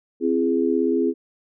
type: chord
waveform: sine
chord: C augmented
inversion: none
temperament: equal with one note detuned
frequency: 261.6 / 337.5 / 415.3 Hz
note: C4 / E4 / G#4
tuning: 0 / +41 / 0 cents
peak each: -22 dBFS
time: 0.2-1.14 s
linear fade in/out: 50 ms
effects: none